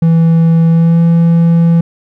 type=tone with pitch glide; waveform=triangle; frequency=164.81 to 167.69 Hz; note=E3 to E3; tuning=0 to +30 cents; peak=-3 dBFS; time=0.02-1.81 s; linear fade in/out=5 ms; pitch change=+30 cents; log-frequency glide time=0.69-1 s; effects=none